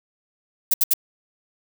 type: noise bursts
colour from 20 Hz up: violet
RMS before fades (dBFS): -17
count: 3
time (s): 0.71-0.937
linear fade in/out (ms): 5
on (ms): 29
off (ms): 70
effects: none

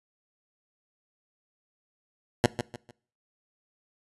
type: tone with echo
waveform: 10% pulse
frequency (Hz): 120.2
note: B2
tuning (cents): -46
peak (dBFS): -9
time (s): 2.44-2.46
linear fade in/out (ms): 0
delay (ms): 150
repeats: 3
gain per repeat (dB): -10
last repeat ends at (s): 2.91
effects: noise-tail reverb RT60 0.5 s tail -22 dB re dry + resampled to 24000 Hz

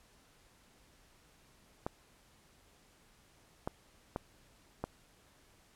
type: clicks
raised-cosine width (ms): 1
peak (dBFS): -21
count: 4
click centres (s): 1.865 / 3.675 / 4.161 / 4.84
effects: pink hiss -65 dBFS RMS until 5.75 s + low-pass 12000 Hz 12 dB/octave

